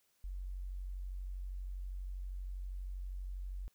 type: tone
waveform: sine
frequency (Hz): 46.25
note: F#1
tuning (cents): 0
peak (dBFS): -39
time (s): 0.24-3.68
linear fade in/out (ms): 0
effects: white hiss -75 dBFS RMS until 3.74 s